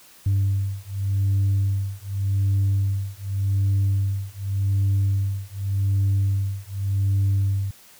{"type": "beating tone pair", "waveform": "sine", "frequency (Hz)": [98, 98.86], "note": ["G2", "G2"], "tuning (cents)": [0, 15], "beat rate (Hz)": 0.86, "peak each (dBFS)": -21, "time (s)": [0.26, 7.71], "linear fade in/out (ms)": 5, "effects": ["tanh soft clip ceiling -15 dBFS", "white hiss -50 dBFS RMS until 7.99 s"]}